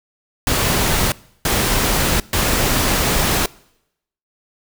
pink noise bursts at uneven times, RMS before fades -17 dBFS, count 3, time 0.47-1.12 / 1.45-2.2 / 2.33-3.46 s, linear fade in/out 2 ms, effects noise-tail reverb RT60 0.8 s tail -23 dB re dry

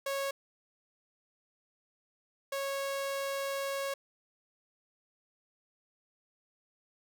sawtooth tone pair in turn, 551 / 551 Hz, C#5 / C#5, -11 / -11 cents, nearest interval unison, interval 0 cents, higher neither, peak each -28 / -29 dBFS, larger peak first, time 0.06-0.31 / 2.52-3.94 s, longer second, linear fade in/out 5 ms, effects none

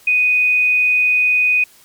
sine tone, 2489 Hz, D#7, in tune, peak -11 dBFS, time 0.07-1.64 s, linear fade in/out 5 ms, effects white hiss -48 dBFS RMS until 1.84 s + MP3 96 kbps

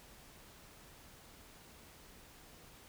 silence, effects pink hiss -58 dBFS RMS until 2.88 s

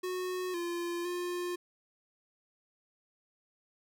square tone with pitch steps, 366.4 / 345.3 / 354.2 Hz, F#4 / F4 / F4, -17 / -20 / +24 cents, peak -34 dBFS, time 0.03-1.56 s, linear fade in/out 10 ms, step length 510 ms, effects none

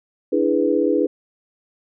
sine chord, E dominant seventh, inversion third, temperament equal, 293.7 / 329.6 / 415.3 / 493.9 Hz, D4 / E4 / G#4 / B4, 0 / 0 / 0 / 0 cents, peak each -21 dBFS, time 0.32-1.07 s, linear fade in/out 10 ms, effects none

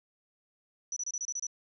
sine tone bursts, 5920 Hz, F#8, in tune, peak -32 dBFS, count 8, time 0.92-1.468 s, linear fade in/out 2 ms, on 44 ms, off 28 ms, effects none

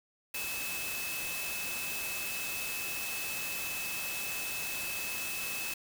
sine tone in noise, 2600 Hz, E7, 24 cents flat, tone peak -38 dBFS, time 0.34-5.74 s, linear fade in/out 5 ms, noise white, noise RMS -38 dBFS, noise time 0.34-5.74 s, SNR -3 dB, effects none

